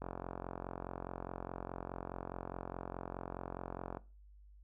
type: click train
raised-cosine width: 1 ms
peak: -27 dBFS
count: 178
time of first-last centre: 0.02-3.971 s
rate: 44.8 Hz
effects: noise-tail reverb RT60 0.3 s tail -19 dB re dry + added 50 Hz sine -56 dBFS peak until 4.63 s